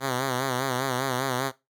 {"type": "tone with vibrato", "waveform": "5% pulse", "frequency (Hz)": 130, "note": "C3", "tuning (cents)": -11, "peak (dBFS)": -14, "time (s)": [0, 1.52], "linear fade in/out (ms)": 50, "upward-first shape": "sine", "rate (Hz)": 5, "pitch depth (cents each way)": 89, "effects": ["noise-tail reverb RT60 0.2 s tail -17 dB re dry"]}